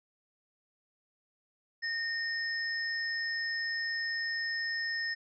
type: tone pair together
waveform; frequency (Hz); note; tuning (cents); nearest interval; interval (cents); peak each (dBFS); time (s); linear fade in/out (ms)
sine; 1839 / 5195; A#6 / E8; -24 / -26; octave + tritone; 1798; -32 / -38; 1.82-5.15; 20
effects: none